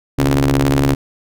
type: ring-modulated tone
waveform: sawtooth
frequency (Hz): 70.9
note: C#2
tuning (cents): +40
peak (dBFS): -5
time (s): 0.18-0.95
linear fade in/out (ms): 10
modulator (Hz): 204
effects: none